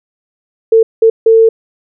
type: tone bursts at uneven times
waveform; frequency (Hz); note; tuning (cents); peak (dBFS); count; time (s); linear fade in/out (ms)
sine; 449.9; A4; +39; -3; 3; 0.72-0.83 / 1.02-1.1 / 1.26-1.49; 5
effects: none